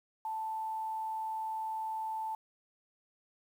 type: tone with frequency modulation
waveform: sine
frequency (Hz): 880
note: A5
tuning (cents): 0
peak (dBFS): -34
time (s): 0.25-2.35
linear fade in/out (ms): 2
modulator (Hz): 100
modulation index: 0.21
effects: 10-bit